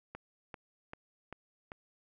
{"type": "click train", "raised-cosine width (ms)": 0.5, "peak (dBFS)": -28, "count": 5, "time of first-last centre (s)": [0.15, 1.719], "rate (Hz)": 2.55, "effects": []}